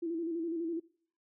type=tone with vibrato; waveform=sine; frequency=332.5 Hz; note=E4; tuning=15 cents sharp; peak=-32 dBFS; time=0.02-0.8 s; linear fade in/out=10 ms; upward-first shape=square; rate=12 Hz; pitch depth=49 cents each way; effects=noise-tail reverb RT60 0.5 s tail -21 dB re dry